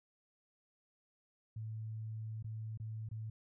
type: tone with dropouts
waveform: sine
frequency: 110 Hz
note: A2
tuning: in tune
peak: -40 dBFS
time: 1.56-3.3 s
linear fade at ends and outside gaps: 5 ms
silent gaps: 2.427-2.443 / 2.775-2.799 / 3.089-3.112 s
effects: none